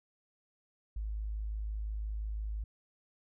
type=tone; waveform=sine; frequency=52.9 Hz; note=G#1; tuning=33 cents sharp; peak=-34 dBFS; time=0.96-2.64 s; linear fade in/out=5 ms; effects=none